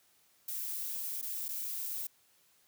violet noise with dropouts, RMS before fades -38 dBFS, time 0.48-2.07 s, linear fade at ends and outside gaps 5 ms, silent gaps 1.215-1.225 / 1.483-1.488 s, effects white hiss -68 dBFS RMS until 2.67 s + high-pass 60 Hz 12 dB/octave

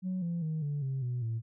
sine tone with pitch steps, 185 / 170.63 / 157.37 / 145.15 / 133.87 / 123.47 / 113.88 Hz, F#3 / F3 / D#3 / D3 / C3 / B2 / A#2, 0 / -40 / +20 / -20 / +40 / 0 / -40 cents, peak -29 dBFS, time 0.02-1.42 s, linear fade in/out 50 ms, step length 200 ms, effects tanh soft clip ceiling -28 dBFS

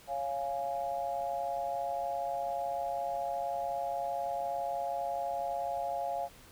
sine chord, Db major, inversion none, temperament equal, 554.4 / 698.5 / 830.6 Hz, Db5 / F5 / Ab5, 0 / 0 / 0 cents, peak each -38 / -34 / -38 dBFS, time 0.07-6.29 s, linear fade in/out 50 ms, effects pink hiss -56 dBFS RMS until 6.51 s

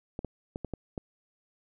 clicks, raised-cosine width 2 ms, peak -21 dBFS, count 6, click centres 0.191 / 0.247 / 0.559 / 0.647 / 0.737 / 0.978 s, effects none

